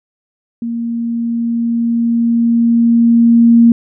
sine tone with level ramp, 233.1 Hz, A#3, in tune, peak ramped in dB -17 to -3 dBFS, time 0.62-3.72 s, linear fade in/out 2 ms, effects none

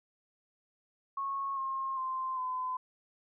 sine tone with pitch steps, 1097 / 1070.1 / 1043.8 / 1018.2 Hz, C#6 / C6 / C6 / C6, -18 / +39 / -4 / -47 cents, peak -32 dBFS, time 1.17-2.77 s, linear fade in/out 5 ms, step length 400 ms, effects none

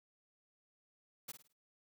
white noise with echo, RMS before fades -45 dBFS, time 1.28-1.32 s, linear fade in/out 10 ms, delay 53 ms, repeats 4, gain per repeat -9 dB, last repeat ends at 1.532 s, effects none

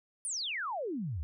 sine exponential sweep, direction down, 10000 to 67.9 Hz, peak -33 dBFS, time 0.25-1.23 s, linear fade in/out 0 ms, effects none

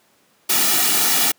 white noise with comb filter, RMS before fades -17 dBFS, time 0.49-1.32 s, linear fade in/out 10 ms, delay 1.9 ms, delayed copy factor -0.7, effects pink hiss -58 dBFS RMS until 1.38 s + high-pass 200 Hz 12 dB/octave

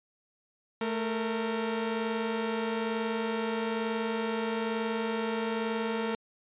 sawtooth tone pair together, 220 / 461.1 Hz, A3 / A#4, 0 / -19 cents, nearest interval octave + minor second, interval 1281 cents, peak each -28 dBFS, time 0.81-6.15 s, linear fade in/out 2 ms, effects resampled to 8000 Hz

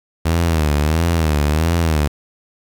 sawtooth tone with vibrato, 78.8 Hz, D#2, 23 cents sharp, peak -10 dBFS, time 0.25-2.08 s, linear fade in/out 10 ms, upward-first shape sine, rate 1.5 Hz, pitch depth 130 cents each way, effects 7-bit

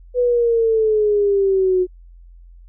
sine exponential sweep, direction down, 497.4 to 362.1 Hz, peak -13 dBFS, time 0.14-1.87 s, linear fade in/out 50 ms, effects added 43 Hz sine -40 dBFS peak until 2.68 s

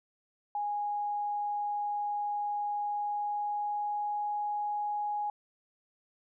sine tone with pitch glide, 826 to 830.8 Hz, G#5 to G#5, -10 to 0 cents, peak -30 dBFS, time 0.55-5.3 s, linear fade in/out 2 ms, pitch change +10 cents, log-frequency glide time 2.78-4.28 s, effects none

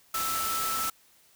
sine tone in noise, 1318.5 Hz, E6, in tune, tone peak -30 dBFS, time 0.14-0.9 s, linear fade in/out 5 ms, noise white, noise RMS -32 dBFS, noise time 0.14-0.9 s, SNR -1 dB, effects white hiss -61 dBFS RMS until 1.35 s

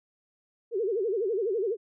sine tone with vibrato, 420 Hz, G#4, 19 cents sharp, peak -25 dBFS, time 0.71-1.77 s, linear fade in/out 50 ms, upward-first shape sine, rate 12 Hz, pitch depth 220 cents each way, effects none

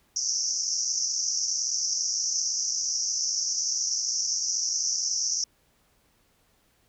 pink band-pass noise, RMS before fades -28 dBFS, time 0.16-5.44 s, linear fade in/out 2 ms, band 5400 to 6200 Hz, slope 96 dB/octave, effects pink hiss -66 dBFS RMS until 6.88 s

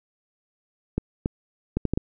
clicks, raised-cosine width 3 ms, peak -10 dBFS, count 6, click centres 0.98 / 1.259 / 1.77 / 1.853 / 1.936 / 1.975 s, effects none

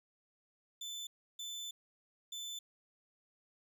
30% pulse tone bursts at uneven times, 3520 Hz, A7, in tune, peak -39 dBFS, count 3, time 0.81-1.07 / 1.39-1.71 / 2.32-2.59 s, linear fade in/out 5 ms, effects none

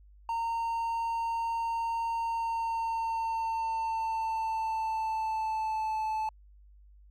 triangle tone with pitch glide, 919 to 871.9 Hz, A#5 to A5, -25 to -16 cents, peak -27 dBFS, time 0.29-6.29 s, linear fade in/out 2 ms, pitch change -91 cents, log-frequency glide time 2.22-6.01 s, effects added 50 Hz sine -53 dBFS peak until 7.1 s

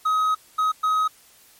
triangle tone bursts at uneven times, 1266 Hz, D#6, 30 cents sharp, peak -16 dBFS, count 3, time 0.05-0.35 / 0.58-0.72 / 0.83-1.08 s, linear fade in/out 10 ms, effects white hiss -53 dBFS RMS until 1.59 s + MP3 64 kbps

